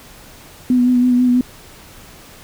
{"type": "tone with vibrato", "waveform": "sine", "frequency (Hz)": 248.2, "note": "B3", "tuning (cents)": 9, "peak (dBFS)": -10, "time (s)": [0.7, 1.41], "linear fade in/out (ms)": 2, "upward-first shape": "sine", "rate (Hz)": 6.1, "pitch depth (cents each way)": 25, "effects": ["pink hiss -41 dBFS RMS until 2.43 s"]}